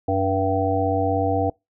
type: harmonic tone with a mistuned harmonic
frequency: 96.4 Hz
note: G2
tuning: 28 cents flat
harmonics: 1 / 3 / 5 / 7 / 8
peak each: -25 / -25 / -25 / -25 / -25 dBFS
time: 0.08-1.5 s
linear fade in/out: 5 ms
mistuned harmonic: 1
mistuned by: -30 cents
effects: noise-tail reverb RT60 0.2 s tail -25 dB re dry